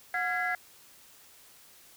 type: tone cluster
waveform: sine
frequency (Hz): 728 / 1382 / 1661 / 2031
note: F#5 / F6 / G#6 / B6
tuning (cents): -28 / -19 / 0 / +48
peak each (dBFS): -32 / -35 / -31 / -33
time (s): 0.14-0.55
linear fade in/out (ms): 2
effects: tanh soft clip ceiling -20 dBFS + white hiss -56 dBFS RMS until 1.96 s